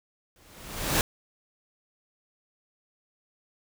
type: noise with exponential growth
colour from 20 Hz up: pink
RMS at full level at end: -21 dBFS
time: 0.36-1.01 s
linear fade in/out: 1 ms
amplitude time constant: 140 ms
effects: none